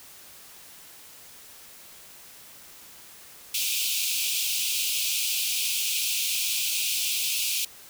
pink high-pass noise, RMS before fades -27 dBFS, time 3.54-7.65 s, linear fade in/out 5 ms, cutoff 2400 Hz, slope 96 dB/octave, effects white hiss -48 dBFS RMS until 7.89 s

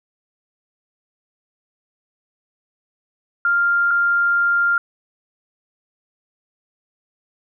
sine tone pair in turn, 1396.9 / 1396.9 Hz, F6 / F6, 0 / 0 cents, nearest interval unison, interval 0 cents, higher neither, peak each -14 dBFS, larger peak neither, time 3.45-3.91 / 3.91-4.78 s, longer second, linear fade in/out 2 ms, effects none

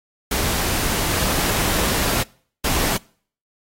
pink noise bursts at uneven times, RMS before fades -21 dBFS, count 2, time 0.31-2.23 / 2.64-2.97 s, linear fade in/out 5 ms, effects noise-tail reverb RT60 0.5 s tail -24 dB re dry + AAC 48 kbps

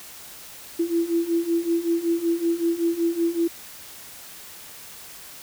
sine beating tone pair, 333.4 / 338.7 Hz, E4 / E4, +20 / +47 cents, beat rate 5.3 Hz, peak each -25 / -22 dBFS, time 0.79-3.48 s, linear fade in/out 10 ms, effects white hiss -42 dBFS RMS until 5.42 s

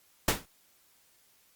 pink noise with exponential decay, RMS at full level -20 dBFS, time 0.28-0.46 s, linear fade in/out 5 ms, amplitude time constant 37 ms, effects white hiss -65 dBFS RMS until 1.55 s + Opus 48 kbps

